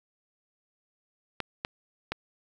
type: clicks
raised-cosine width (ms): 0.3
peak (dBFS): -14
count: 3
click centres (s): 1.403 / 1.649 / 2.12
effects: 8-bit